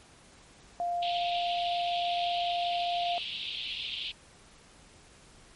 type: tone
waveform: sine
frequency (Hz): 698.5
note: F5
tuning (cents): 0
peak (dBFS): -28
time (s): 0.8-3.18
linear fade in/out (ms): 0
type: band-pass noise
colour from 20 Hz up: white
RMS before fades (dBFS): -37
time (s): 1.02-4.12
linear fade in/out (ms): 10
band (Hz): 2700 to 3700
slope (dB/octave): 48
effects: pink hiss -56 dBFS RMS until 5.55 s + MP3 48 kbps